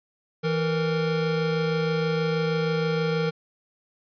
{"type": "tone pair together", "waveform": "square", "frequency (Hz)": [163.2, 463.3], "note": ["E3", "A#4"], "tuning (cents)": [-17, -11], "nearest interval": "octave + tritone", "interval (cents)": 1806, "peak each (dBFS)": -26, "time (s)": [0.43, 3.31], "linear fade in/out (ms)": 20, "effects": ["resampled to 11025 Hz"]}